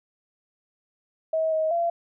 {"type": "tone with pitch steps", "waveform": "sine", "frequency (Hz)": [640, 632, 682], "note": ["D#5", "D#5", "F5"], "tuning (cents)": [49, 27, -41], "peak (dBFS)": -21, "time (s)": [1.33, 1.9], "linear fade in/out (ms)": 5, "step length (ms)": 190, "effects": []}